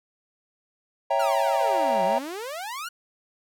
triangle chord, C# diminished seventh, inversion none, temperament equal, 554.4 / 659.3 / 784 / 932.3 Hz, C#5 / E5 / G5 / Bb5, 0 / 0 / 0 / 0 cents, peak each -24 dBFS, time 1.1-2.19 s, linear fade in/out 10 ms
sawtooth exponential two-way sweep, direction down then up, 1480 to 176.9 to 1480 Hz, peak -28 dBFS, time 1.19-2.89 s, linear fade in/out 10 ms, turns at 2.04 s
effects none

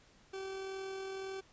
40% pulse tone with amplitude modulation, 385.2 Hz, G4, 30 cents flat, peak -38 dBFS, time 0.33-1.41 s, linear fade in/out 10 ms, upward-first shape sine, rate 41.8 Hz, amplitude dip 25%, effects pink hiss -64 dBFS RMS until 1.52 s + resampled to 16000 Hz

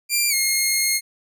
10% pulse tone with pitch glide, 2379 to 2144 Hz, D7 to C7, +22 to +42 cents, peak -9 dBFS, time 0.09-1.01 s, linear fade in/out 50 ms, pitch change -180 cents, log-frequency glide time 0.29-0.34 s, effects none

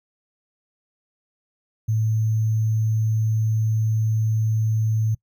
sine tone with sample-and-hold, 110 Hz, A2, in tune, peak -18 dBFS, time 1.88-5.15 s, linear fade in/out 10 ms, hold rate 6300 Hz, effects noise-tail reverb RT60 0.1 s tail -24 dB re dry

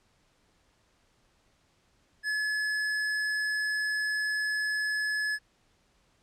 sine tone with tanh clipping, 1709 Hz, G#6, 49 cents sharp, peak -29 dBFS, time 2.23-5.39 s, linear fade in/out 50 ms, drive 18 dB, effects pink hiss -68 dBFS RMS until 6.22 s + low-pass 8000 Hz 12 dB/octave

